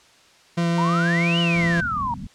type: tone with vibrato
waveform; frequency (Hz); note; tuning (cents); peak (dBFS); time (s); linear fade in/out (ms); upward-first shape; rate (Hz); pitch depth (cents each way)
40% pulse; 169.9; F3; -47; -18; 0.57-1.81; 10; sine; 6.2; 9
type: exponential two-way sweep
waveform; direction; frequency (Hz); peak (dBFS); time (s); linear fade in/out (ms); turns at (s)
sine; up then down; 917 to 3032 to 917; -22; 0.78-2.14; 2; 1.39
type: low-pass noise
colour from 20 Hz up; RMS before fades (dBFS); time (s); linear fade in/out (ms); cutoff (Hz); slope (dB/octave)
white; -34; 1.55-2.27; 2; 260; 96
effects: white hiss -53 dBFS RMS until 2.34 s + low-pass 6000 Hz 12 dB/octave